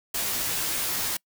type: noise with comb filter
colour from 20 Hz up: white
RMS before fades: -28 dBFS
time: 0.14-1.17 s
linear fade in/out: 5 ms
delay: 14 ms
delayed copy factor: -1
effects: noise-tail reverb RT60 0.1 s tail -26 dB re dry